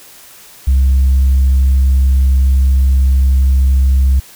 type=tone; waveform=sine; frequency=66.5 Hz; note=C2; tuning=29 cents sharp; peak=-5 dBFS; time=0.67-4.2 s; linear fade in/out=10 ms; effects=tanh soft clip ceiling -5 dBFS + white hiss -39 dBFS RMS until 4.35 s